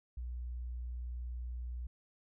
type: tone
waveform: sine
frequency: 60.7 Hz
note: B1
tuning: 29 cents flat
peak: -38 dBFS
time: 0.17-1.87 s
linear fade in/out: 5 ms
effects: none